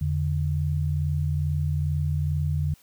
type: tone pair together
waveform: sine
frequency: 84.4 / 146.75 Hz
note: E2 / D3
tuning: +41 / -1 cents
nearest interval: minor seventh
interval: 958 cents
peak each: -25 dBFS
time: 0.01-2.74 s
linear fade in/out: 5 ms
effects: white hiss -58 dBFS RMS until 2.82 s